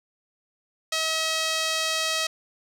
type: tone with band-pass filter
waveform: sawtooth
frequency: 640 Hz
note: D#5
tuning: 49 cents sharp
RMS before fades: -26 dBFS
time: 0.92-2.27 s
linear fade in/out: 5 ms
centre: 4500 Hz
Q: 1
effects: none